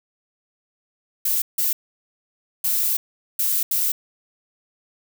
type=noise bursts at uneven times; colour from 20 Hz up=violet; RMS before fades=-21 dBFS; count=5; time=1.25-1.42 / 1.58-1.73 / 2.64-2.97 / 3.39-3.63 / 3.71-3.92 s; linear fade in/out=5 ms; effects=none